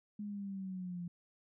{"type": "linear sweep", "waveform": "sine", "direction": "down", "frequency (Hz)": [209.4, 172], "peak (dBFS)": -39, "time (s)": [0.19, 1.08], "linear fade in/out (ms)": 5, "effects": []}